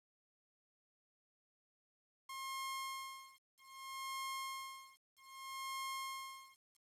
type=tone with tremolo; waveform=sawtooth; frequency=1070 Hz; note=C6; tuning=38 cents sharp; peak=-37 dBFS; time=2.29-6.77 s; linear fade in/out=5 ms; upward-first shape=sine; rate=0.63 Hz; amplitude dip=100%; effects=resampled to 32000 Hz + 11-bit